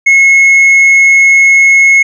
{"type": "tone with tanh clipping", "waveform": "sine", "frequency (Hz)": 2176, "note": "C#7", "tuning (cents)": -33, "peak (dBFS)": -3, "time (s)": [0.06, 2.03], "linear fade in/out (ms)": 10, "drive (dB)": 3, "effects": []}